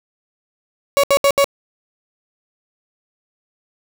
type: tone bursts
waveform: 35% pulse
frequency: 560 Hz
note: C#5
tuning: 18 cents sharp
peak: -9 dBFS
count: 4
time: 0.97-1.443 s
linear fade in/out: 0 ms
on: 65 ms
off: 71 ms
effects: none